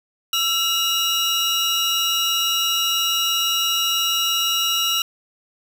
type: tone cluster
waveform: 35% pulse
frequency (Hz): 1343 / 2863 / 3883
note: E6 / F7 / B7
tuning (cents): +32 / +42 / -30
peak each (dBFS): -25 / -18 / -23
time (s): 0.33-5.02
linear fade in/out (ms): 2
effects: none